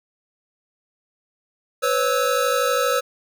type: tone cluster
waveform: square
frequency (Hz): 499.5 / 552 / 1305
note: B4 / C#5 / E6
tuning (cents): +20 / -7 / -18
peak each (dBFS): -23 / -24 / -23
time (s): 1.82-3.01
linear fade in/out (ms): 20
effects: none